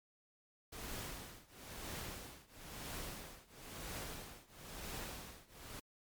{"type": "noise with tremolo", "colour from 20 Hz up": "pink", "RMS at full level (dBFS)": -44, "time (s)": [0.72, 5.8], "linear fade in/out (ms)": 10, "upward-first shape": "triangle", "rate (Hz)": 1, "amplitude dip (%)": 95, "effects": ["MP3 96 kbps"]}